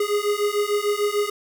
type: beating tone pair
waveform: square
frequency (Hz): 410 / 416.7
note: G#4 / G#4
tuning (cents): -22 / +6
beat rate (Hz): 6.7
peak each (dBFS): -24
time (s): 0-1.3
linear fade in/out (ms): 5
effects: none